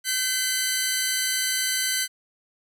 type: tone pair together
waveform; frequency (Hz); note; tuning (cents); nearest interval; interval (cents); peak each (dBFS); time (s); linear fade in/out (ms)
10% pulse; 1536 / 2028; G6 / B6; -36 / +45; perfect fourth; 481; -17 / -17; 0.04-2.08; 50
effects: none